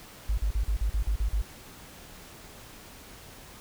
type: tone bursts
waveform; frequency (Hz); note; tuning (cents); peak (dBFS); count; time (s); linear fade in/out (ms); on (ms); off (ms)
sine; 51.5; G#1; -14; -23; 9; 0.29-1.417; 5; 87; 43
effects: pink hiss -48 dBFS RMS until 3.6 s